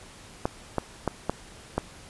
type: clicks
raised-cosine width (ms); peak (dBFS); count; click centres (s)
1; -10; 5; 0.455 / 0.783 / 1.077 / 1.296 / 1.78
effects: pink hiss -48 dBFS RMS until 2.09 s + resampled to 24000 Hz